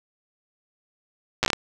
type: slowing click train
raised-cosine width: 0.2 ms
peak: -3 dBFS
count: 7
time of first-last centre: 1.43-1.532 s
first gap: 8 ms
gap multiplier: 1.3
effects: none